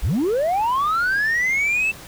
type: linear sweep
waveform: sine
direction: up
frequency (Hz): 31.02 to 2671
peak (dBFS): -15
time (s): 0.02-1.92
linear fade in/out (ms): 20
effects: tanh soft clip ceiling -16 dBFS + pink hiss -40 dBFS RMS until 2.07 s